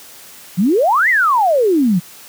sine exponential two-way sweep, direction up then down, 164.2 to 2093 to 164.2 Hz, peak -10 dBFS, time 0.57-2 s, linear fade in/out 20 ms, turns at 1.09 s, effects white hiss -39 dBFS RMS until 2.28 s + high-pass 100 Hz 12 dB/octave

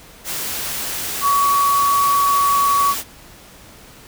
sine tone in noise, 1128 Hz, C#6, 30 cents sharp, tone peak -13 dBFS, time 1.21-2.95 s, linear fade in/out 50 ms, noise white, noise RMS -25 dBFS, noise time 0.24-3.04 s, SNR +9 dB, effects pink hiss -43 dBFS RMS until 4.07 s

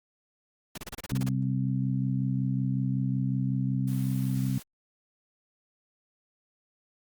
pink noise bursts, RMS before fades -38 dBFS, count 10, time 0.75-1.291 s, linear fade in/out 5 ms, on 28 ms, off 29 ms
harmonic tone, 65.41 Hz, C2, in tune, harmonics 2 / 3 / 4, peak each -27 / -31 / -33 dBFS, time 1.12-4.58 s, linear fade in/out 0 ms
white high-pass noise, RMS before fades -47 dBFS, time 3.87-4.63 s, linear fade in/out 10 ms, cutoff 200 Hz, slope 48 dB/octave
effects Opus 48 kbps

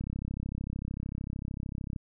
click train, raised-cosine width 5 ms, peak -23 dBFS, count 66, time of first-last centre 0.01-1.962 s, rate 33.3 Hz, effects none

